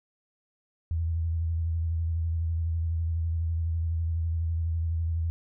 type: tone with vibrato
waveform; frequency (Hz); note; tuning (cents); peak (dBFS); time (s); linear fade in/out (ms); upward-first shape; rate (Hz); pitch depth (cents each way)
sine; 82.41; E2; 0; -25; 0.91-5.3; 0; square; 12; 30
effects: none